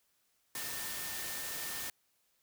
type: tone in noise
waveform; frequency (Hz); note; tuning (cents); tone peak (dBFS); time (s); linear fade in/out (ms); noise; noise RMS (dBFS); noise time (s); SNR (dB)
sine; 1800; A6; +39; -48; 0.55-1.9; 2; white; -40; 0.55-1.9; -11
effects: white hiss -75 dBFS RMS until 2.42 s